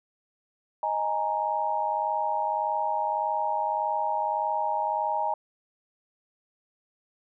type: chord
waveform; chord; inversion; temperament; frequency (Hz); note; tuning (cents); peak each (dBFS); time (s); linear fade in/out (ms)
sine; D# suspended fourth; none; equal; 622.3 / 830.6 / 932.3; D#5 / G#5 / A#5; 0 / 0 / 0; -32 / -28 / -28; 0.83-5.34; 2
effects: none

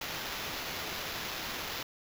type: noise with sample-and-hold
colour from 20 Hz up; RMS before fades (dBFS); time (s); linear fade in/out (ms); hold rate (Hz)
white; -38; 0.01-1.83; 5; 8820
effects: none

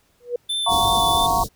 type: tone with exponential growth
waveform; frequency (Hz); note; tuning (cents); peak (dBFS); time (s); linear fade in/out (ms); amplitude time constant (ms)
sine; 484.4; B4; -34; -17; 0.2-0.36; 5; 34
type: tone with vibrato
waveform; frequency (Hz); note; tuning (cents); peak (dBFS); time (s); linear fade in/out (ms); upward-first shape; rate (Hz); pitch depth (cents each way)
square; 3519; A7; 0; -22; 0.49-1.27; 10; sine; 3; 18
type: chord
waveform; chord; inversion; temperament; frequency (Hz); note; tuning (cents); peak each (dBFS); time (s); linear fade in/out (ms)
sine; Gb major seventh; third; just; 693.7 / 740 / 925 / 1110; F5 / Gb5 / Bb5 / Db6; -12 / 0 / -14 / +2; -23 / -25 / -21 / -22; 0.66-1.44; 10
type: band-stop noise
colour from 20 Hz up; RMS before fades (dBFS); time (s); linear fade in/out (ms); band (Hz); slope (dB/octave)
pink; -27; 0.68-1.49; 50; 580 to 3800; 48
effects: pink hiss -62 dBFS RMS until 1.55 s

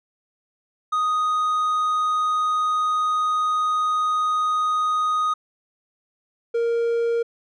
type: tone pair in turn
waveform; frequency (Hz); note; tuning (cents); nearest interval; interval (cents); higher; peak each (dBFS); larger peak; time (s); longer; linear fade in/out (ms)
triangle; 1245 / 466.3; D#6 / A#4; +1 / +1; octave + perfect fourth; 1700; first; -17; neither; 0.92-5.34 / 6.54-7.23; first; 10
effects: resampled to 22050 Hz

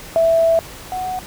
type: tone pair in turn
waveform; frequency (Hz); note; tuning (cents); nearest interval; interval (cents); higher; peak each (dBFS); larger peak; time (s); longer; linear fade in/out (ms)
sine; 659.3 / 740; E5 / F#5; 0 / 0; major second; 200; second; -11 / -21; first; 0.16-0.59 / 0.92-1.19; first; 0
effects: pink hiss -36 dBFS RMS until 1.26 s

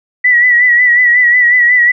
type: tone with vibrato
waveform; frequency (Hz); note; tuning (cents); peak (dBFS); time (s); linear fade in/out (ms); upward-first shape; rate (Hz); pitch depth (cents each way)
sine; 1951; B6; -22; -5; 0.24-1.92; 10; sine; 5.5; 49
effects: none

